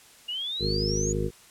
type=exponential sweep; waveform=sine; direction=up; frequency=2823 to 6920 Hz; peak=-29 dBFS; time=0.28-1.13 s; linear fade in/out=10 ms
type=harmonic tone; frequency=51.91 Hz; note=G#1; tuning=in tune; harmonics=1 / 2 / 3 / 4 / 5 / 7 / 8 / 9; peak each=-31 / -33 / -32 / -36 / -38 / -31 / -37 / -33 dBFS; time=0.59-1.31 s; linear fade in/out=50 ms
effects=white hiss -53 dBFS RMS until 1.5 s + low-pass 11000 Hz 12 dB/octave